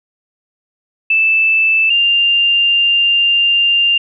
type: tone pair in turn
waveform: sine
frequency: 2637 / 2794 Hz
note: E7 / F7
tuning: 0 / 0 cents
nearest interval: minor second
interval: 100 cents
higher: second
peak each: -9 dBFS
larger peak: neither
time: 1.1-1.9 / 1.9-3.98 s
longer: second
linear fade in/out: 5 ms
effects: none